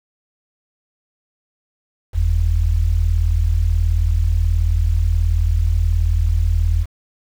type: tone pair together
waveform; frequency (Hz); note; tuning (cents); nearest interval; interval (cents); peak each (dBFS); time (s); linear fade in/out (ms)
sine; 44.22 / 82.8; F1 / E2; +22 / +8; major seventh; 1086; -16; 2.13-6.86; 50
effects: 7-bit